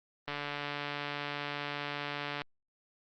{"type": "click train", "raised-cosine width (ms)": 0.3, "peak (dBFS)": -20, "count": 311, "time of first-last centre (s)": [0.28, 2.418], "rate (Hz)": 145, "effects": ["low-pass 5000 Hz 12 dB/octave", "Opus 32 kbps"]}